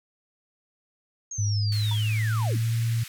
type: linear sweep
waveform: sine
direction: down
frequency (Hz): 6560 to 146.83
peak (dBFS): -32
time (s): 1.31-2.58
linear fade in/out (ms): 5
type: tone with pitch glide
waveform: sine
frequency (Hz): 103.83 to 115.21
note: G#2 to A#2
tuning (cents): 0 to -20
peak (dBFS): -22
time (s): 1.38-3.04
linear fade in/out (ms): 10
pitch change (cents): +180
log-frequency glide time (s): 1.59-2.77
type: band-pass noise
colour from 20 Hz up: pink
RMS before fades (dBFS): -42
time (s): 1.72-3.08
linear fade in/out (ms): 2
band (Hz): 1600 to 15000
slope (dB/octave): 24
type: tone with exponential decay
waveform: sine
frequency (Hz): 943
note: A#5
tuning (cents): +20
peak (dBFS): -32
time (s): 1.91-1.99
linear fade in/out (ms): 5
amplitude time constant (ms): 17
effects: none